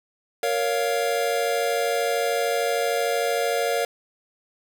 square chord, Bb minor, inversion none, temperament just, 466.2 / 559.4 / 699.2 Hz, Bb4 / Db5 / F5, 0 / +16 / +2 cents, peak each -26 / -27 / -27 dBFS, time 0.43-3.85 s, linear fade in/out 2 ms, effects none

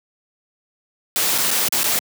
white noise with dropouts, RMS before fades -19 dBFS, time 1.16-1.99 s, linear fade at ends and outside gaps 0 ms, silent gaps 1.379-1.384 / 1.506-1.512 / 1.684-1.724 / 1.833-1.842 s, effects high-pass 150 Hz 12 dB/octave

